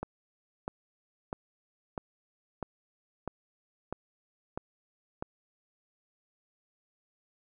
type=click train; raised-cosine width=1 ms; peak=-20 dBFS; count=9; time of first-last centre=0.03-5.225 s; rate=1.54 Hz; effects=none